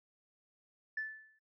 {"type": "tone with exponential decay", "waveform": "sine", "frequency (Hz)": 1750, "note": "A6", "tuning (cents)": -10, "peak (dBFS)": -32, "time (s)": [0.97, 1.39], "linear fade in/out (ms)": 5, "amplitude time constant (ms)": 91, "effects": ["noise-tail reverb RT60 0.3 s tail -22 dB re dry", "tanh soft clip ceiling -29 dBFS"]}